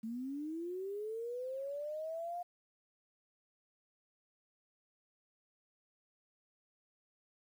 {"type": "linear sweep", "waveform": "sine", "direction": "up", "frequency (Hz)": [217.1, 713], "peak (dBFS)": -38, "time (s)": [0.03, 2.43], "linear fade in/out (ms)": 10, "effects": ["11-bit"]}